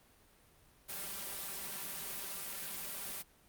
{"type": "noise with comb filter", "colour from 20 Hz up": "white", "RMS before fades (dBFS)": -42, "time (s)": [0.88, 3.23], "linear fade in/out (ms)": 20, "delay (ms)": 5.1, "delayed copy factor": 0.8, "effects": ["pink hiss -65 dBFS RMS until 3.48 s", "Opus 32 kbps"]}